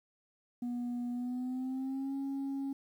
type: tone with pitch glide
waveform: sine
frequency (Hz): 242.6 to 273.9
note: B3 to C#4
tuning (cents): -31 to -21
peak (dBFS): -31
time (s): 0.62-2.73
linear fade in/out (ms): 5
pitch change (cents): +210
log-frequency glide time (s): 1.11-2.14
effects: tanh soft clip ceiling -33 dBFS + 11-bit